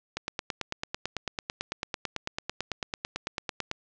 click train, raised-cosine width 0.2 ms, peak -13 dBFS, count 33, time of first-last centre 0.17-3.714 s, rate 9.03 Hz, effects low-pass 7000 Hz 12 dB/octave

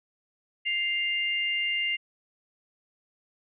sine tone pair together, 2099 / 2800 Hz, C7 / F7, +5 / +4 cents, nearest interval perfect fourth, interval 499 cents, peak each -28 dBFS, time 0.65-1.97 s, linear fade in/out 20 ms, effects none

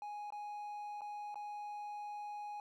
triangle tone with dropouts, 830.6 Hz, G#5, in tune, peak -40 dBFS, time 0.02-2.6 s, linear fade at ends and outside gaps 1 ms, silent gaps 0.304-0.323 / 1.009-1.017 / 1.344-1.356 s, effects none

